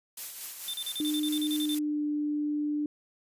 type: noise with tremolo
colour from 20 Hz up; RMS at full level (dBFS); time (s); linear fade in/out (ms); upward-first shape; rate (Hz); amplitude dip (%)
blue; -36; 0.17-1.79; 5; triangle; 4.5; 50
type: tone bursts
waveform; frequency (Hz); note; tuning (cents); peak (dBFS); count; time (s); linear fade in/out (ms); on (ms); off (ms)
square; 3564; A7; +22; -33; 12; 0.68-1.747; 0; 55; 37
type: tone with pitch glide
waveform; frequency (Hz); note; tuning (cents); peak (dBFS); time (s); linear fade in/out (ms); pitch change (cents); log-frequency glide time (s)
sine; 301.9 to 296.7; D4 to D4; +48 to +18; -27; 1-2.86; 2; -30; 1.58-2.05
effects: resampled to 32000 Hz